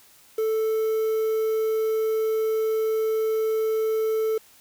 triangle tone with quantisation, 440 Hz, A4, in tune, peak -19 dBFS, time 0.38-4.38 s, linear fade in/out 5 ms, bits 7, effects white hiss -54 dBFS RMS until 4.6 s

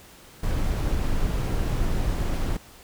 brown noise, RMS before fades -24 dBFS, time 0.43-2.57 s, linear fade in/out 5 ms, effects pink hiss -49 dBFS RMS until 2.83 s

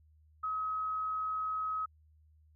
sine tone, 1274 Hz, D#6, 41 cents sharp, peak -32 dBFS, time 0.43-1.86 s, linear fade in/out 10 ms, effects added 77 Hz sine -61 dBFS peak until 2.55 s

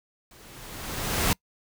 pink noise with level ramp, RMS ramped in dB -52 to -22 dBFS, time 0.31-1.33 s, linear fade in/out 2 ms, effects noise-tail reverb RT60 0.1 s tail -26 dB re dry

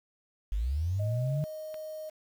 sine linear sweep, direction up, 46.25 to 151.4 Hz, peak -27 dBFS, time 0.52-1.44 s, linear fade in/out 0 ms
sine tone, 622.3 Hz, D#5, in tune, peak -37 dBFS, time 0.99-2.1 s, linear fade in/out 10 ms
click, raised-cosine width 0.3 ms, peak -31 dBFS, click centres 1.743 s
effects 9-bit

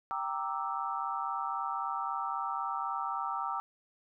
sine chord, E half-diminished seventh, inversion first, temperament equal, 784 / 932.3 / 1174.7 / 1318.5 Hz, G5 / Bb5 / D6 / E6, 0 / 0 / 0 / 0 cents, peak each -38 / -38 / -37 / -37 dBFS, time 0.11-3.6 s, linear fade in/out 0 ms, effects none

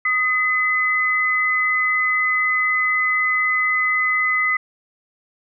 sine tone pair together, 1245.3 / 2024 Hz, D#6 / B6, +1 / +42 cents, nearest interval minor sixth, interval 841 cents, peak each -23 / -17 dBFS, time 0.05-4.57 s, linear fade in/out 5 ms, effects none

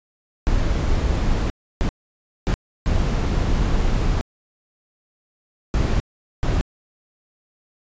brown noise bursts at uneven times, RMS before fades -19 dBFS, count 6, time 0.47-1.5 / 1.81-1.89 / 2.47-2.54 / 2.86-4.21 / 5.74-6 / 6.43-6.61 s, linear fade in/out 0 ms, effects resampled to 16000 Hz

